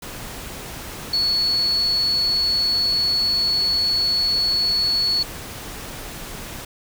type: tone in noise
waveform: sine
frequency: 4400 Hz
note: C#8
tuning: 14 cents flat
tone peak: -17 dBFS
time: 1.13-5.23 s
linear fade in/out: 5 ms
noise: pink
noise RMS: -34 dBFS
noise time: 0.02-6.65 s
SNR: +14 dB
effects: none